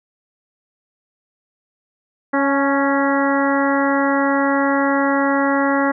harmonic tone with a mistuned harmonic, 277 Hz, C#4, 1 cent flat, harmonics 1 / 2 / 3 / 4 / 5 / 6 / 7, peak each -18 / -21 / -23 / -24 / -25 / -26 / -26 dBFS, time 2.33-5.92 s, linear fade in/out 10 ms, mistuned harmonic 3, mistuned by +23 cents, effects none

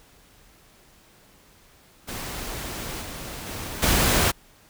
pink noise with level steps, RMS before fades -33 / -36 / -34 / -20 dBFS, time 2.07-4.32 s, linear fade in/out 20 ms, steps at 3.01 / 3.46 / 3.82 s, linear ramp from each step 10 ms, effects pink hiss -55 dBFS RMS until 4.69 s

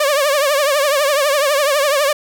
sawtooth tone with vibrato, 573 Hz, D5, 43 cents flat, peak -9 dBFS, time 0-2.13 s, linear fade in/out 5 ms, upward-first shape triangle, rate 12 Hz, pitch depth 130 cents each way, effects none

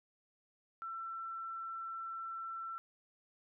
sine tone, 1342 Hz, E6, 31 cents sharp, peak -40 dBFS, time 0.82-2.78 s, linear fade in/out 0 ms, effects none

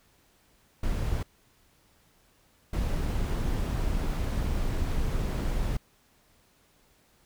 brown noise bursts at uneven times, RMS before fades -28 dBFS, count 2, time 0.83-1.23 / 2.73-5.77 s, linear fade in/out 5 ms, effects pink hiss -64 dBFS RMS until 7.25 s

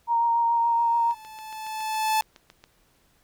sine tone with vibrato, 932.3 Hz, A#5, in tune, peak -19 dBFS, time 0.07-1.15 s, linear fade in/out 50 ms, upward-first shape triangle, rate 7 Hz, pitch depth 16 cents each way
45% pulse tone with exponential growth, 871 Hz, A5, 18 cents flat, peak -19 dBFS, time 0.55-2.21 s, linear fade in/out 2 ms, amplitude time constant 360 ms
click train, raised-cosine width 0.2 ms, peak -29 dBFS, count 12, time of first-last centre 1.11-2.64 s, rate 7.19 Hz
effects pink hiss -64 dBFS RMS until 3.23 s

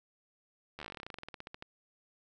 slowing click train, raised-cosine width 0.3 ms, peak -27 dBFS, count 24, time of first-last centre 0.79-1.624 s, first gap 12 ms, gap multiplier 1.09, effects none

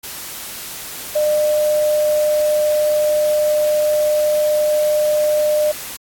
sine tone in noise, 603 Hz, D5, 46 cents sharp, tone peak -13 dBFS, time 1.15-5.72 s, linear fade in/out 10 ms, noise white, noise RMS -30 dBFS, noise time 0.03-5.97 s, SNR +14 dB, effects AAC 64 kbps

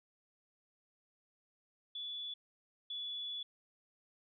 sine tone pair in turn, 3440 / 3427 Hz, A7 / A7, -40 / -46 cents, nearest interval unison, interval 6 cents, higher first, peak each -40 / -39 dBFS, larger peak second, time 1.95-2.34 / 2.9-3.43 s, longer second, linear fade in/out 5 ms, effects none

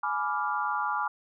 sine chord, G# diminished seventh, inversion none, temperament equal with one note detuned, 841.2 / 987.8 / 1174.7 / 1396.9 Hz, G#5 / B5 / D6 / F6, +22 / 0 / 0 / 0 cents, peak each -32 / -33 / -31 / -33 dBFS, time 0.03-1.08 s, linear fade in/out 5 ms, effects none

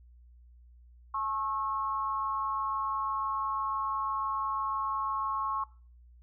sine tone with amplitude modulation, 1088 Hz, C#6, 33 cents flat, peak -26 dBFS, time 1.14-5.64 s, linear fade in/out 5 ms, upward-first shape sine, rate 226 Hz, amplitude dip 80%, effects noise-tail reverb RT60 0.4 s tail -21 dB re dry + added 60 Hz sine -53 dBFS peak until 6.22 s

